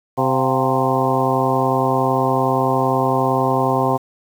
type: harmonic tone with a mistuned harmonic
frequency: 130.81 Hz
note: C3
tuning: in tune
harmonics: 1 / 2 / 3 / 4 / 5 / 6 / 7 / 8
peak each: -23 / -23 / -23 / -23 / -23 / -23 / -23 / -23 dBFS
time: 0.17-3.98 s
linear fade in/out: 20 ms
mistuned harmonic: 5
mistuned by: +86 cents
effects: 7-bit